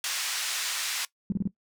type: band-pass noise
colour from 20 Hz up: white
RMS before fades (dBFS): -31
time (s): 0.04-1.05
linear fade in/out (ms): 2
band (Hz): 1300 to 6900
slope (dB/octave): 12
type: tone bursts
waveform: sine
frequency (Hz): 194.4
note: G3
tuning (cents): -14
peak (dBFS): -23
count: 4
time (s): 1.3-1.475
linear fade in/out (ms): 2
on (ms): 22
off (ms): 29
effects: noise-tail reverb RT60 0.1 s tail -19 dB re dry